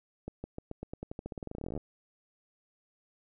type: accelerating click train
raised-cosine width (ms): 2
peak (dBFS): -25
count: 27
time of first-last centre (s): 0.28-1.777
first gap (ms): 160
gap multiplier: 0.9
effects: none